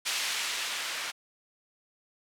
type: noise with low-pass filter sweep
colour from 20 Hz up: violet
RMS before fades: -33 dBFS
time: 0.05-1.12 s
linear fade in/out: 20 ms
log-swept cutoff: 3100 to 2000 Hz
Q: 0.76
effects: none